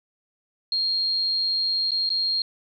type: tone with dropouts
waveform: sine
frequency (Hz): 4232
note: C8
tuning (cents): +19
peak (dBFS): -21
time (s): 0.72-2.42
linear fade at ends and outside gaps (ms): 2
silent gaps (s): 1.908-1.917 / 2.092-2.102
effects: none